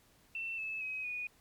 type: tone with pitch steps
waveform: sine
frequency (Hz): 2685 / 2610 / 2537 / 2466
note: E7 / E7 / D#7 / D#7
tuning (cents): +31 / -18 / +33 / -16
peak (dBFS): -36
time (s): 0.35-1.27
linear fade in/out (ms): 2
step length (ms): 230
effects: pink hiss -66 dBFS RMS until 1.4 s + MP3 96 kbps